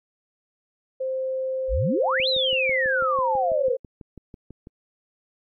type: tone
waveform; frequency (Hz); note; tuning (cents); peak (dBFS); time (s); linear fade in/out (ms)
sine; 523.3; C5; 0; -24; 1-3.77; 10
type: exponential two-way sweep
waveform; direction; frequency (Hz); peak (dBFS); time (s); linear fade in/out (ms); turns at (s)
sine; up then down; 38.89 to 4186 to 444.7; -21; 1.68-3.77; 50; 2.28
type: click train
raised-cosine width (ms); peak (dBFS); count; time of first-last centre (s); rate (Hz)
3; -28; 16; 2.2-4.671; 6.07
effects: AAC 64 kbps